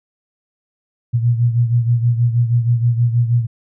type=beating tone pair; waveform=sine; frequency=117.8 / 124.1 Hz; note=A#2 / B2; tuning=+19 / +9 cents; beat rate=6.3 Hz; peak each=-13 / -19 dBFS; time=1.13-3.47 s; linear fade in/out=20 ms; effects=none